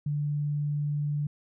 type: tone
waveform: sine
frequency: 146.83 Hz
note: D3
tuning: in tune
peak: -26 dBFS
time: 0.06-1.27 s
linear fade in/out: 5 ms
effects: none